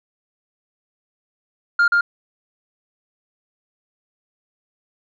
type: tone with echo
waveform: sine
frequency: 1405 Hz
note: F6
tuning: 10 cents sharp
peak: -9 dBFS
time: 1.79-1.88 s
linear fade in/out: 5 ms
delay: 130 ms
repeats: 1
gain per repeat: -2 dB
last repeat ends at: 2.01 s
effects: tanh soft clip ceiling -11 dBFS